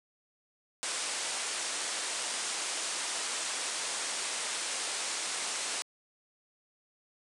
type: low-pass noise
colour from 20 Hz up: white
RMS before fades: -35 dBFS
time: 0.83-5.82 s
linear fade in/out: 0 ms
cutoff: 9700 Hz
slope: 96 dB/octave
effects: high-pass 400 Hz 12 dB/octave